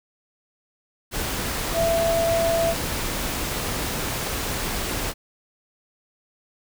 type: tone in noise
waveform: sine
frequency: 667 Hz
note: E5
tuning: 20 cents sharp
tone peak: -19 dBFS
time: 1.73-2.75 s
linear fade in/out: 50 ms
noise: pink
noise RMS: -27 dBFS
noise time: 1.11-5.14 s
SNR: +5 dB
effects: none